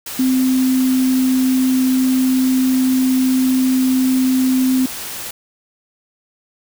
sine tone in noise, 258.5 Hz, C4, 21 cents flat, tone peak -12 dBFS, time 0.19-4.86 s, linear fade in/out 5 ms, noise white, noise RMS -28 dBFS, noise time 0.06-5.31 s, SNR +13 dB, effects none

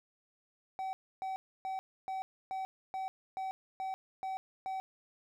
triangle tone bursts, 763 Hz, G5, 47 cents flat, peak -33 dBFS, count 10, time 0.79-4.8 s, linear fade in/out 0 ms, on 140 ms, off 290 ms, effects none

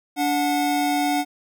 square tone pair together, 289.8 / 733 Hz, D4 / F#5, -23 / -16 cents, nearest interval octave + major third, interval 1607 cents, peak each -23 dBFS, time 0.16-1.25 s, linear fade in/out 50 ms, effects none

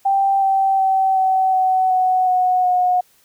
sine tone with pitch steps, 784 / 775.4 / 767 / 758.6 / 750.3 / 742.1 / 734 / 726 Hz, G5 / G5 / G5 / F#5 / F#5 / F#5 / F#5 / F#5, 0 / -19 / -38 / +43 / +24 / +5 / -14 / -33 cents, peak -13 dBFS, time 0.05-3.01 s, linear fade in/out 10 ms, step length 370 ms, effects white hiss -56 dBFS RMS until 3.24 s

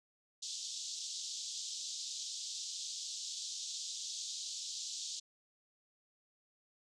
white band-pass noise, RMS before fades -43 dBFS, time 0.42-5.2 s, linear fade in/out 10 ms, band 3400 to 7300 Hz, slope 48 dB/octave, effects none

